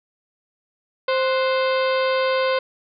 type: harmonic tone with a mistuned harmonic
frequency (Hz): 523.3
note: C5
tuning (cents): 0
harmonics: 1 / 2 / 3 / 4 / 5 / 6 / 7 / 8 / 9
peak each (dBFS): -19 / -25 / -29 / -31 / -33 / -35 / -36 / -37 / -38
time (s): 1.08-2.59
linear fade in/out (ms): 5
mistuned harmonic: 3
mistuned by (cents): -95
effects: none